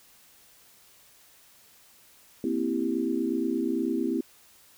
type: chord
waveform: sine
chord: C dominant seventh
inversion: third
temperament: equal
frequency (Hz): 233.1 / 261.6 / 329.6 / 392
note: Bb3 / C4 / E4 / G4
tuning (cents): 0 / 0 / 0 / 0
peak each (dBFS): -32 / -29 / -29 / -33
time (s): 2.44-4.21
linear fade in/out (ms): 2
effects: white hiss -57 dBFS RMS until 4.77 s